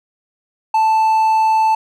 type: tone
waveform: triangle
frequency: 880 Hz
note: A5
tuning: in tune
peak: -9 dBFS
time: 0.74-1.75 s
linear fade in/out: 5 ms
effects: none